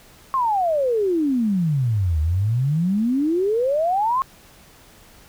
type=exponential two-way sweep; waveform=sine; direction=down then up; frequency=1095 to 74.7 to 1095 Hz; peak=-17 dBFS; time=0.34-4.22 s; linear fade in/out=0 ms; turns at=2.2 s; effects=pink hiss -49 dBFS RMS until 5.28 s